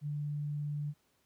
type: tone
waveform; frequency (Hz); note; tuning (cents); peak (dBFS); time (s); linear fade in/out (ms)
sine; 147.1; D3; +3; -33; 0.01-0.94; 50
effects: pink hiss -73 dBFS RMS until 1.25 s + high-pass 80 Hz 12 dB/octave